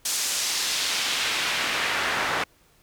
pink noise with band-pass filter sweep, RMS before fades -26 dBFS, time 0.05-2.44 s, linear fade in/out 5 ms, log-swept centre 7500 to 1300 Hz, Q 0.96, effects pink hiss -60 dBFS RMS until 2.82 s

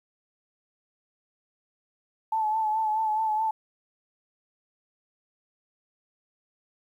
sine tone with vibrato, 870 Hz, A5, 20 cents flat, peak -23 dBFS, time 2.32-3.51 s, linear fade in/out 5 ms, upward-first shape sine, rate 4.7 Hz, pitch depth 37 cents each way, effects 10-bit

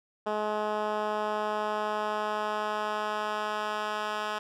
10% pulse tone with band-pass filter sweep, 211.9 Hz, G#3, 35 cents sharp, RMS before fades -31 dBFS, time 0.26-4.39 s, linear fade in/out 10 ms, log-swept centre 650 to 1700 Hz, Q 0.78, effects none

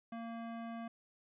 square tone with band-pass filter, 230 Hz, A#3, 23 cents flat, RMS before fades -44 dBFS, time 0.12-0.88 s, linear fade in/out 5 ms, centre 690 Hz, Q 0.57, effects resampled to 8000 Hz

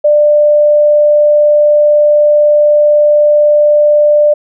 sine tone, 594 Hz, D5, 20 cents sharp, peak -4 dBFS, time 0.04-4.34 s, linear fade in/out 10 ms, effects none

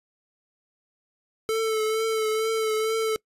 square tone with vibrato, 440 Hz, A4, in tune, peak -23 dBFS, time 1.49-3.16 s, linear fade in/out 0 ms, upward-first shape triangle, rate 2.2 Hz, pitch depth 32 cents each way, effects noise-tail reverb RT60 0.1 s tail -24 dB re dry + resampled to 32000 Hz

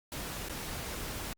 pink noise with dropouts, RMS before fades -39 dBFS, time 0.12-1.33 s, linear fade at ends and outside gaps 1 ms, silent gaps 0.486-0.496 s, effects Opus 48 kbps

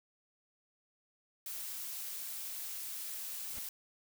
blue noise, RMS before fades -42 dBFS, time 1.46-3.69 s, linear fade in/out 2 ms
pink noise with exponential growth, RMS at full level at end -46 dBFS, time 3.44-3.59 s, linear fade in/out 1 ms, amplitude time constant 32 ms
effects none

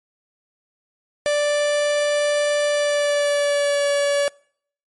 45% pulse tone with pitch glide, 587 to 570.6 Hz, D5 to C#5, -1 to +50 cents, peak -17 dBFS, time 1.26-4.28 s, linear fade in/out 0 ms, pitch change -49 cents, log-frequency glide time 2.69-3.87 s, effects noise-tail reverb RT60 0.6 s tail -26 dB re dry + MP3 48 kbps

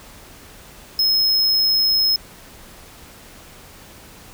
square tone, 5160 Hz, E8, 38 cents flat, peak -15 dBFS, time 0.99-2.16 s, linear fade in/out 2 ms, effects pink hiss -43 dBFS RMS until 4.33 s

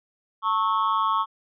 triangle tone with amplitude modulation, 1100 Hz, C#6, 14 cents flat, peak -14 dBFS, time 0.42-1.26 s, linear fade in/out 50 ms, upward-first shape sine, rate 201 Hz, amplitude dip 100%, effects resampled to 11025 Hz

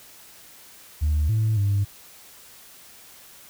sine tone with pitch steps, 75.5 / 109.6 / 100.5 Hz, D2 / A2 / G2, +48 / -6 / +44 cents, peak -17 dBFS, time 1.01-1.85 s, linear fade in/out 20 ms, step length 280 ms, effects tanh soft clip ceiling -16 dBFS + white hiss -48 dBFS RMS until 3.49 s

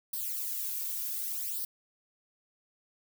violet noise with flanger, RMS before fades -35 dBFS, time 0.13-1.65 s, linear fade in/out 5 ms, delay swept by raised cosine 0.21 to 2.21 ms, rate 0.67 Hz, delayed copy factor +0.85, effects none

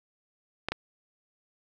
clicks, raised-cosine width 0.3 ms, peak -13 dBFS, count 2, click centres 0.686 / 0.72 s, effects none

